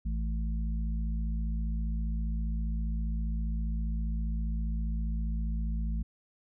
harmonic tone, 55 Hz, A1, in tune, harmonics 1 / 3 / 4, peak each -29 / -39 / -41 dBFS, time 0.05-6.03 s, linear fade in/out 10 ms, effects none

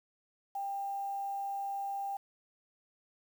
sine tone with quantisation, 794 Hz, G5, 22 cents sharp, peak -34 dBFS, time 0.55-2.17 s, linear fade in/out 5 ms, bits 9, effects none

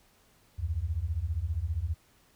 sine beating tone pair, 73 / 88 Hz, D2 / F2, -10 / +14 cents, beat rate 15 Hz, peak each -32 / -31 dBFS, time 0.58-1.95 s, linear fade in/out 20 ms, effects pink hiss -64 dBFS RMS until 2.35 s

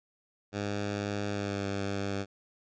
10% pulse tone with pitch glide, 102.1 to 99.31 Hz, G#2 to G2, -29 to +23 cents, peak -23 dBFS, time 0.52-2.26 s, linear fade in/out 50 ms, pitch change -48 cents, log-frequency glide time 1.29-1.59 s, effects resampled to 16000 Hz

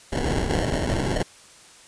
pink noise with sample-and-hold, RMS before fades -24 dBFS, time 0.12-1.23 s, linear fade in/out 5 ms, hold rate 1225 Hz, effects white hiss -49 dBFS RMS until 1.87 s + resampled to 22050 Hz

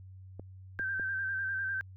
clicks, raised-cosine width 2 ms, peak -30 dBFS, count 3, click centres 0.396 / 0.796 / 0.997 s
sine tone with vibrato, 1565 Hz, G6, 3 cents flat, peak -31 dBFS, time 0.79-1.81 s, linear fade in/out 0 ms, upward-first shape square, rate 10 Hz, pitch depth 30 cents each way
effects added 94 Hz sine -47 dBFS peak until 1.96 s

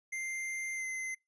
square tone with pitch glide, 2093 to 2061 Hz, C7 to C7, 0 to -27 cents, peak -36 dBFS, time 0.12-1.15 s, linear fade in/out 10 ms, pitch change -27 cents, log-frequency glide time 0.74-0.85 s, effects noise-tail reverb RT60 0.2 s tail -25 dB re dry + resampled to 24000 Hz

